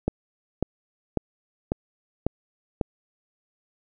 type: click train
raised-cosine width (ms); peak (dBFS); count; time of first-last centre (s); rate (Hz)
2; -9; 6; 0.08-2.812; 1.83
effects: none